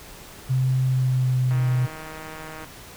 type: tone with pitch glide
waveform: sine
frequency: 130 to 126.15 Hz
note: C3 to B2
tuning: -11 to +37 cents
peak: -18 dBFS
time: 0.49-1.87 s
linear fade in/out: 20 ms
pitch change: -52 cents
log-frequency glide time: 0.84-1.69 s
type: click train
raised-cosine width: 0.5 ms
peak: -23 dBFS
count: 179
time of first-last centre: 1.51-2.644 s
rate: 157 Hz
effects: pink hiss -43 dBFS RMS until 2.96 s